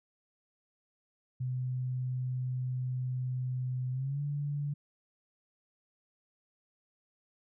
sine tone with pitch glide, 127.2 to 144.44 Hz, C3 to D3, -48 to -28 cents, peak -31 dBFS, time 1.4-4.74 s, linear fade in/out 10 ms, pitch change +220 cents, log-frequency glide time 3.92-4.21 s, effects none

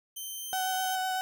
5% pulse tone with pitch glide, 3103 to 3137 Hz, G7 to G7, -18 to +1 cents, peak -29 dBFS, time 0.16-0.96 s, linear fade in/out 10 ms, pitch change +19 cents, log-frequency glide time 0.36-0.72 s
35% pulse tone with vibrato, 750 Hz, F#5, 23 cents sharp, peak -27 dBFS, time 0.53-1.21 s, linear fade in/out 0 ms, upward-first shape sine, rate 7.9 Hz, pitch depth 12 cents each way
effects none

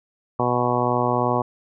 harmonic tone, 122.7 Hz, B2, 11 cents flat, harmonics 1 / 2 / 3 / 4 / 5 / 6 / 7 / 8 / 9, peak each -27 / -27 / -27 / -27 / -27 / -27 / -27 / -27 / -27 dBFS, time 0.39-1.42 s, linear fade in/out 5 ms, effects none

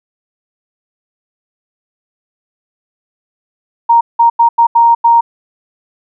sine tone bursts at uneven times, 932.3 Hz, A#5, in tune, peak -4 dBFS, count 6, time 3.89-4.01 / 4.19-4.3 / 4.39-4.49 / 4.58-4.67 / 4.75-4.95 / 5.04-5.21 s, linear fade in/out 10 ms, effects none

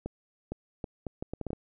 accelerating click train, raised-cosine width 2 ms, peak -21 dBFS, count 10, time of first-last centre 0.06-1.531 s, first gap 460 ms, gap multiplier 0.7, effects none

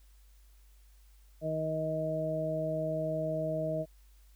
harmonic tone, 157.6 Hz, D#3, 23 cents sharp, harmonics 1 / 2 / 3 / 4, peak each -36 / -40 / -41 / -32 dBFS, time 1.41-3.86 s, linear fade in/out 50 ms, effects added 50 Hz sine -56 dBFS peak until 4.35 s + white hiss -69 dBFS RMS until 4.35 s

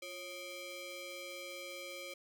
sawtooth ring-modulated tone, 895 Hz, A5, 29 cents sharp, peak -37 dBFS, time 0.02-2.14 s, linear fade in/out 5 ms, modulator 1440 Hz, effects none

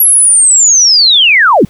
sine linear sweep, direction down, 11490 to 135.8 Hz, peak -3 dBFS, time 0-1.65 s, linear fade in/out 2 ms, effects pink hiss -44 dBFS RMS until 1.69 s

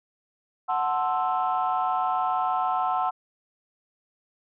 sine chord, F# half-diminished seventh, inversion none, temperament equal, 740 / 880 / 1046.5 / 1318.5 Hz, F#5 / A5 / C6 / E6, 0 / 0 / 0 / 0 cents, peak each -25 / -29 / -28 / -29 dBFS, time 0.68-3.11 s, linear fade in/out 20 ms, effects tanh soft clip ceiling -15 dBFS

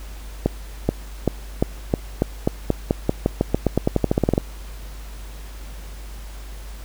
accelerating click train, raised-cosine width 2 ms, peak -3 dBFS, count 24, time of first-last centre 0.46-4.379 s, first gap 430 ms, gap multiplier 0.9, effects added 50 Hz sine -33 dBFS peak until 6.84 s + pink hiss -44 dBFS RMS until 6.84 s

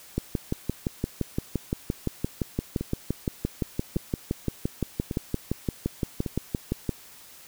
two click trains, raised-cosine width 3 ms, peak -12 / -16 dBFS, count 40 / 4, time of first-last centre 0.18-6.893 / 2.81-6.262 s, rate 5.81 / 0.869 Hz, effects white hiss -49 dBFS RMS until 7.47 s

